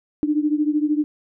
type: beating tone pair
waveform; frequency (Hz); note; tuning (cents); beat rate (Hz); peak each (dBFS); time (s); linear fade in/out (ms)
sine; 296.4 / 309.4; D4 / D#4; +16 / -10; 13; -19 / -22; 0.23-1.04; 0
effects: none